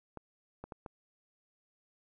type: clicks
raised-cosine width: 1 ms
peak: -29 dBFS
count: 4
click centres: 0.173 / 0.64 / 0.722 / 0.862 s
effects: none